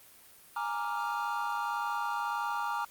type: chord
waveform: triangle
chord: Bb dominant seventh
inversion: third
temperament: equal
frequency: 830.6 / 932.3 / 1174.7 / 1396.9 Hz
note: Ab5 / Bb5 / D6 / F6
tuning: 0 / 0 / 0 / 0 cents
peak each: -35 / -33 / -35 / -36 dBFS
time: 0.56-2.85 s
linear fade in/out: 5 ms
effects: white hiss -56 dBFS RMS until 2.9 s + Opus 32 kbps